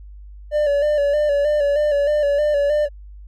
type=tone with vibrato; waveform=triangle; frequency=584 Hz; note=D5; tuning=10 cents flat; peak=-13 dBFS; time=0.51-2.89 s; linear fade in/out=50 ms; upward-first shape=square; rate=3.2 Hz; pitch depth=40 cents each way; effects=added 50 Hz sine -36 dBFS peak until 3.27 s